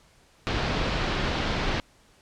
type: low-pass noise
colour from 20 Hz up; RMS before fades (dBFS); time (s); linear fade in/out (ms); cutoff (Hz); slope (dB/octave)
pink; -27; 0.47-1.8; 0; 4500; 24
effects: pink hiss -59 dBFS RMS until 2.21 s + low-pass 9000 Hz 12 dB/octave